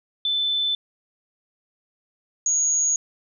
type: tone pair in turn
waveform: sine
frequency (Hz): 3520 / 6672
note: A7 / G#8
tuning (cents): 0 / +7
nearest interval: major seventh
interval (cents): 1107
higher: second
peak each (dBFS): -20 / -18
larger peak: second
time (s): 0.25-0.75 / 2.46-2.96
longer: neither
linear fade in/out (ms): 2
effects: none